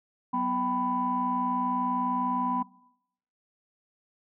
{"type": "tone cluster", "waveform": "sine", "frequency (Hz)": [188.2, 248.1, 779, 994], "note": ["F#3", "B3", "G5", "B5"], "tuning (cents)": [30, 8, -11, 11], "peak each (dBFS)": [-36, -30, -35, -27], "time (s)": [0.33, 2.63], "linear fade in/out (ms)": 10, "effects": ["noise-tail reverb RT60 0.8 s tail -22 dB re dry", "tanh soft clip ceiling -16 dBFS"]}